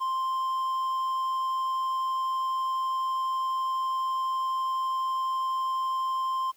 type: tone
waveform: triangle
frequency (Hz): 1048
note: C6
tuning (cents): +2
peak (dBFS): -24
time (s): 0-6.52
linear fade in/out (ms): 20
effects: white hiss -62 dBFS RMS until 6.56 s